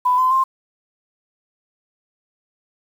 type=tone with pitch steps; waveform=sine; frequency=997 / 1025.6 / 1055.1 Hz; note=B5 / C6 / C6; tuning=+16 / -35 / +14 cents; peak=-13 dBFS; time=0.05-0.44 s; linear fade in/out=10 ms; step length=130 ms; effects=7-bit